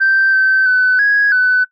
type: tone with pitch steps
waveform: sine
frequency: 1563 / 1544 / 1507 / 1658 / 1502 Hz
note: G6 / G6 / F#6 / G#6 / F#6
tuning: -6 / -27 / +31 / -3 / +26 cents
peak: -8 dBFS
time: 0-1.65 s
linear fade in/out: 20 ms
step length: 330 ms
effects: noise-tail reverb RT60 0.1 s tail -22 dB re dry + tanh soft clip ceiling -5 dBFS